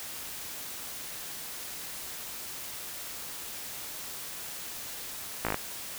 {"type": "slowing click train", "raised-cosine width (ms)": 0.5, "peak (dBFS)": -13, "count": 6, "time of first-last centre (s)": [5.45, 5.544], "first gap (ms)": 17, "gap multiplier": 1.05, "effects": ["white hiss -40 dBFS RMS until 5.98 s"]}